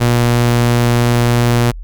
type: tone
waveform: sawtooth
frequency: 119.8 Hz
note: A#2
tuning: 48 cents sharp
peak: -6 dBFS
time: 0-1.72 s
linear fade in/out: 20 ms
effects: added 41 Hz sine -25 dBFS peak until 1.83 s + Opus 48 kbps